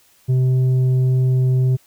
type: tone with tanh clipping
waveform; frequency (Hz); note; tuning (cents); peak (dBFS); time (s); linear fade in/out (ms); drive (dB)
sine; 128.7; C3; -28; -14; 0.28-1.77; 20; 5
effects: white hiss -55 dBFS RMS until 1.86 s